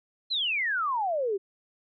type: exponential sweep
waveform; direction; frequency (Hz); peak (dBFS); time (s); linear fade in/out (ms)
sine; down; 4213 to 374; -25; 0.3-1.38; 20
effects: none